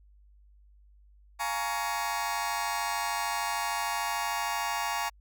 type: chord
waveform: sawtooth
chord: Bb minor seventh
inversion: second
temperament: just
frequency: 699.2 / 839.1 / 932.3 / 1118.8 Hz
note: F5 / Ab5 / Bb5 / Db6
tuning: +2 / +18 / 0 / +16 cents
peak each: -34 / -30 / -30 / -31 dBFS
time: 1.39-5.1 s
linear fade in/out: 20 ms
effects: added 50 Hz sine -55 dBFS peak until 5.2 s